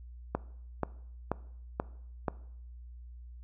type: click train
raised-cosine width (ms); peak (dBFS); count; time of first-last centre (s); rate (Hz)
1; -15; 5; 0.35-2.282; 2.07
effects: noise-tail reverb RT60 0.7 s tail -20 dB re dry + added 60 Hz sine -45 dBFS peak until 3.43 s

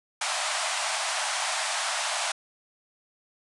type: band-pass noise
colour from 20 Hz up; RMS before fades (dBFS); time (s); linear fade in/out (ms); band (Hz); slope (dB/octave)
pink; -29; 0.21-2.32; 5; 610 to 10000; 96
effects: none

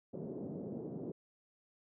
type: band-pass noise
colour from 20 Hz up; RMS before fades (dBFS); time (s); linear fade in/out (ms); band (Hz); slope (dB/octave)
pink; -43; 0.13-1.12; 10; 150 to 490; 24
effects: none

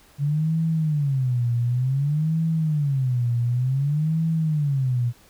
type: tone with vibrato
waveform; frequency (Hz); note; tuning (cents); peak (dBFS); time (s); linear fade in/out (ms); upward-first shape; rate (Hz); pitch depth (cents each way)
sine; 139.2; C#3; +8; -19; 0.18-5.13; 50; sine; 0.55; 270
effects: pink hiss -54 dBFS RMS until 5.29 s

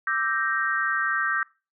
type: chord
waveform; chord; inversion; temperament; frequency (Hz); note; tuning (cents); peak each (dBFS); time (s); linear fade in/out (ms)
sine; E half-diminished seventh; third; equal; 1174.7 / 1318.5 / 1568 / 1864.7; D6 / E6 / G6 / Bb6; 0 / 0 / 0 / 0; -30 / -30 / -25 / -29; 0.07-1.43; 2
effects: noise-tail reverb RT60 0.3 s tail -22 dB re dry

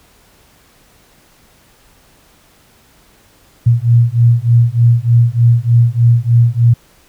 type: beating tone pair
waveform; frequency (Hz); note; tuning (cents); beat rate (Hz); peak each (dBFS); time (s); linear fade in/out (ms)
sine; 116.54 / 119.84; A#2 / A#2; 0 / +48; 3.3; -10; 3.66-6.74; 10
effects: pink hiss -49 dBFS RMS until 7.08 s

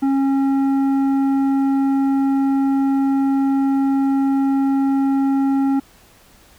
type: tone with tanh clipping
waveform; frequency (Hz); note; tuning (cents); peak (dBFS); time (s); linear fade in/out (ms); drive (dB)
triangle; 272.7; C#4; -28; -16; 0.02-5.8; 10; 13
effects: pink hiss -50 dBFS RMS until 6.58 s

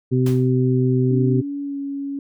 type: harmonic tone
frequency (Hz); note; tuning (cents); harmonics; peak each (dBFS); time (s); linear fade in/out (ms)
127.9; C3; -39; 1 / 2 / 3; -17 / -20 / -22; 0.11-1.42; 20
type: noise with exponential decay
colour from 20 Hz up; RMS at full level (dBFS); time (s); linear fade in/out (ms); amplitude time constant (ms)
pink; -30; 0.26-0.51; 5; 54
type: tone with pitch glide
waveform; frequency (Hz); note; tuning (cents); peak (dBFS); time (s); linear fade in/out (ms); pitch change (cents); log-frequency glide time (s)
sine; 283.6 to 279.1; C#4 to C#4; +40 to +12; -24; 1.11-2.19; 2; -28; 1.62-1.78
effects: none

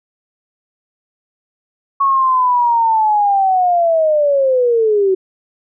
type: linear sweep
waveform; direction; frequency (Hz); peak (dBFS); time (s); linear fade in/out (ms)
sine; down; 1108.7 to 371; -10; 2-5.15; 10
effects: none

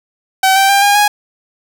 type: tone with pitch steps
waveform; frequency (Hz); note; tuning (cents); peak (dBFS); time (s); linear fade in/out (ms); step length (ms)
sawtooth; 764 / 779.6 / 795.5 / 811.8 / 828.3; G5 / G5 / G5 / G#5 / G#5; -45 / -10 / +25 / -40 / -5; -4; 0.43-1.08; 5; 130
effects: none

